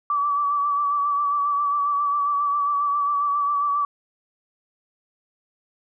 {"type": "tone with vibrato", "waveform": "sine", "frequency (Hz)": 1153, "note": "D6", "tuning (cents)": -32, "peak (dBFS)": -19, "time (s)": [0.1, 3.85], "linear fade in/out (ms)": 2, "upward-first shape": "sine", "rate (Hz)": 7.4, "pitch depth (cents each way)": 33, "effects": []}